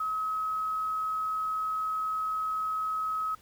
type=tone with quantisation; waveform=sine; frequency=1278 Hz; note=D#6; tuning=46 cents sharp; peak=-28 dBFS; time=0-3.35 s; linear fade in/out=5 ms; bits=9; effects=pink hiss -59 dBFS RMS until 3.41 s